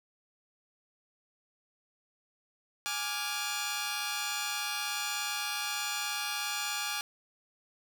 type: chord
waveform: 10% pulse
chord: D diminished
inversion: second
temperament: equal with one note detuned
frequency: 830.6 / 1174.7 / 1409.9 Hz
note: Ab5 / D6 / F6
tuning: 0 / 0 / +16 cents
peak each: -28 / -29 / -29 dBFS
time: 2.86-7.01 s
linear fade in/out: 0 ms
effects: none